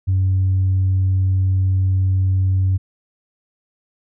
sine tone, 94.4 Hz, F#2, 35 cents sharp, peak -12 dBFS, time 0.07-2.78 s, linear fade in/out 20 ms, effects tanh soft clip ceiling -11 dBFS

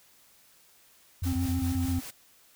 sine tone bursts, 88.2 Hz, F2, 18 cents sharp, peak -27 dBFS, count 6, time 1.22-1.99 s, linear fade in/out 5 ms, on 110 ms, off 22 ms
white noise with tremolo, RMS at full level -41 dBFS, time 1.23-2.11 s, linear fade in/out 10 ms, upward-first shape sine, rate 5 Hz, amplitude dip 40%
triangle tone with vibrato, 261.6 Hz, C4, in tune, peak -27 dBFS, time 1.25-2.01 s, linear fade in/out 20 ms, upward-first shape square, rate 6.7 Hz, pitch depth 18 cents each way
effects white hiss -60 dBFS RMS until 2.55 s

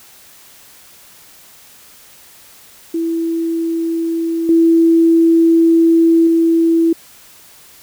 sine tone with level steps, 330.7 Hz, E4, 6 cents sharp, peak -15 / -7 / -9 dBFS, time 2.94-6.93 s, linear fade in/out 5 ms, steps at 4.49 / 6.27 s, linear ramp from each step 2 ms, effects white hiss -43 dBFS RMS until 7.82 s

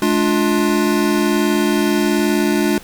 square chord, D diminished, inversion second, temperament just, 211.4 / 293.7 / 352.4 Hz, Ab3 / D4 / F4, +31 / 0 / +16 cents, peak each -19 dBFS, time 0.02-2.78 s, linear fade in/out 2 ms, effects pink hiss -40 dBFS RMS until 2.83 s

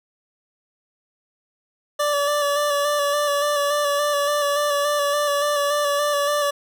25% pulse tone with vibrato, 580 Hz, D5, 22 cents flat, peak -15 dBFS, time 1.99-6.51 s, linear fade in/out 10 ms, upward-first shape square, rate 3.5 Hz, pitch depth 23 cents each way, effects none

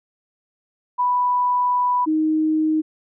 sine tone pair in turn, 987.8 / 312.3 Hz, B5 / D#4, 0 / +7 cents, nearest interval octave + minor sixth, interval 1993 cents, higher first, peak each -16 dBFS, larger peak neither, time 0.98-2.06 / 2.06-2.82 s, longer first, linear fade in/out 20 ms, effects none

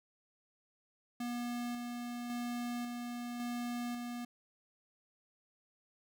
square tone with tremolo, 241 Hz, B3, 42 cents flat, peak -37 dBFS, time 1.2-4.25 s, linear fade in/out 5 ms, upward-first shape square, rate 0.91 Hz, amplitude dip 30%, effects none

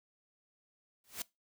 white noise with exponential growth, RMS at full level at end -35 dBFS, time 1.04-1.22 s, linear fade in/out 2 ms, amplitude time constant 39 ms, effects noise-tail reverb RT60 0.2 s tail -21 dB re dry

